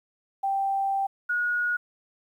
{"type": "tone pair in turn", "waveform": "sine", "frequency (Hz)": [784, 1448.7], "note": ["G5", "F#6"], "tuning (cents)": [0, -37], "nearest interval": "major seventh", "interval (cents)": 1063, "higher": "second", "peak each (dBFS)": -23, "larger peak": "neither", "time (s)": [[0.43, 1.07], [1.29, 1.77]], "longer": "first", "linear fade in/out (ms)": 10, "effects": ["10-bit"]}